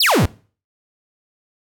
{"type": "exponential sweep", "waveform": "45% pulse", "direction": "down", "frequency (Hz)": [5588, 70.4], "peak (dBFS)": -12, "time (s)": [0, 0.26], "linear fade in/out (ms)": 5, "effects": ["noise-tail reverb RT60 0.4 s tail -21 dB re dry"]}